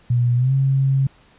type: tone with pitch glide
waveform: sine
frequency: 121.2 to 135.26 Hz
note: B2 to C#3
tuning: -32 to -42 cents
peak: -14 dBFS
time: 0.1-1.07 s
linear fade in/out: 5 ms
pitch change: +190 cents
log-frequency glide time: 0.36-0.53 s
effects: pink hiss -53 dBFS RMS until 1.38 s + resampled to 8000 Hz